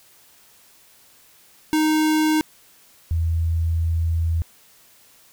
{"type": "tone pair in turn", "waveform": ["square", "sine"], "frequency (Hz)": [310.4, 82.48], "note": ["D#4", "E2"], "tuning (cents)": [-4, 2], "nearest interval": "octave + major seventh", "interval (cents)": 2294, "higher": "first", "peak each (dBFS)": [-17, -18], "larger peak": "first", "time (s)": [[1.73, 2.41], [3.11, 4.42]], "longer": "second", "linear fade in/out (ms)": 0, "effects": ["white hiss -53 dBFS RMS until 5.32 s"]}